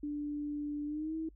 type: tone with pitch glide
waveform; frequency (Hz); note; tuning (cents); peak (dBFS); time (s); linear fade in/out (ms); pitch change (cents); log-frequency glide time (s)
sine; 293.7 to 320.3; D4 to E4; 0 to -50; -34; 0.03-1.29; 5; +150; 0.86-1.15
effects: noise-tail reverb RT60 0.1 s tail -25 dB re dry + added 50 Hz sine -55 dBFS peak until 1.35 s